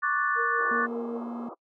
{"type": "chord", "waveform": "sine", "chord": "D major seventh", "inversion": "third", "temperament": "equal", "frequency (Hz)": [1108.7, 1174.7, 1480, 1760], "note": ["C#6", "D6", "F#6", "A6"], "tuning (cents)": [0, 0, 0, 0], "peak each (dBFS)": [-31, -28, -29, -29], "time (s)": [0.02, 0.87], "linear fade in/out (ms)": 20}
{"type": "tone with tremolo", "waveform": "sine", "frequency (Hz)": 466.2, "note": "A#4", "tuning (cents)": 0, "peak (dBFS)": -30, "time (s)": [0.35, 1.21], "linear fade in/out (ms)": 50, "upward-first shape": "triangle", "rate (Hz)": 5.2, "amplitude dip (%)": 55}
{"type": "band-pass noise", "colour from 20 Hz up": "pink", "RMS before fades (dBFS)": -42, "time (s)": [0.58, 1.55], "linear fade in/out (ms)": 20, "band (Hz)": [310, 1300], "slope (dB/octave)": 96}
{"type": "tone", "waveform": "triangle", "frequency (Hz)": 236.8, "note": "A#3", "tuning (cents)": 27, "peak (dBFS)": -31, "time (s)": [0.71, 1.49], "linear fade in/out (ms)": 5}
{"effects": ["noise-tail reverb RT60 0.1 s tail -26 dB re dry"]}